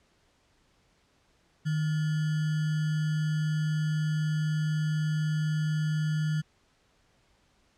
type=tone with sample-and-hold; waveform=sine; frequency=154 Hz; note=D#3; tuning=17 cents flat; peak=-25 dBFS; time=1.65-6.42 s; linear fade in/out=20 ms; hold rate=1575 Hz; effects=pink hiss -67 dBFS RMS until 7.77 s + low-pass 7000 Hz 12 dB/octave